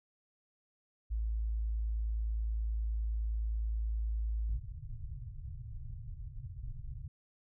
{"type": "tone", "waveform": "sine", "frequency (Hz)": 54.8, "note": "A1", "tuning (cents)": -6, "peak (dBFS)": -31, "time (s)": [1.1, 4.59], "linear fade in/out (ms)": 20}
{"type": "low-pass noise", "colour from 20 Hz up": "pink", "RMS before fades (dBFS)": -43, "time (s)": [4.49, 7.08], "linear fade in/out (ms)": 5, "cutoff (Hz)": 140, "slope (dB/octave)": 96}
{"effects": []}